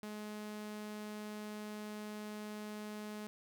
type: tone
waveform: sawtooth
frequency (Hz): 211.2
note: G#3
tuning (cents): +29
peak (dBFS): -39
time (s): 0.03-3.27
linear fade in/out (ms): 0
effects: none